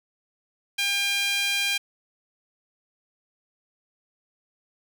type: tone with high-pass filter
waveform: sawtooth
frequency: 802 Hz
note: G5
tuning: 39 cents sharp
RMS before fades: -25 dBFS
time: 0.78-1.78 s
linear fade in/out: 10 ms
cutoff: 2600 Hz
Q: 2.5
effects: none